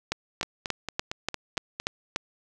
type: two click trains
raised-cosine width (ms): 0.2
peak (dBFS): -9 / -14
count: 8 / 7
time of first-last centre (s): 0.12-2.161 / 0.43-1.8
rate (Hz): 3.43 / 4.38
effects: none